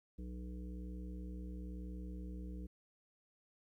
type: harmonic tone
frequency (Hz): 61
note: B1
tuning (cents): -21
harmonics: 1 / 3 / 5 / 7 / 8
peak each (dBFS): -44 / -49 / -53 / -61 / -62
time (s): 0.18-2.67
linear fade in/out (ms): 10
effects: 13-bit